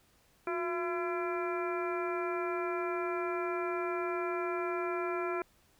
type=harmonic tone with a mistuned harmonic; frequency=338.5 Hz; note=E4; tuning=46 cents sharp; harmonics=1 / 2 / 3 / 4 / 5 / 6 / 7; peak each=-34 / -39 / -41 / -39 / -47 / -52 / -43 dBFS; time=0.47-5.42 s; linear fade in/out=2 ms; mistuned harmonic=1; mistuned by=+100 cents; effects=pink hiss -67 dBFS RMS until 5.79 s